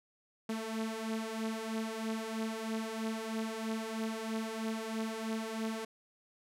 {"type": "beating tone pair", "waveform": "sawtooth", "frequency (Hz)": [220, 223.1], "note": ["A3", "A3"], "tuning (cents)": [0, 24], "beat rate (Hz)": 3.1, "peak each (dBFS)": [-36, -33], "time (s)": [0.49, 5.85], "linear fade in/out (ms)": 5, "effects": ["low-pass 12000 Hz 12 dB/octave"]}